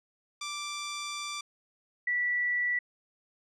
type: tone pair in turn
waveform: 10% pulse / sine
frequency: 1174.7 / 1956.7 Hz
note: D6 / B6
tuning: 0 / -17 cents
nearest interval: major sixth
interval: 883 cents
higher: second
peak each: -26 dBFS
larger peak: neither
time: 0.41-1.41 / 2.07-2.79 s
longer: first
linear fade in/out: 5 ms
effects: low-pass 9000 Hz 12 dB/octave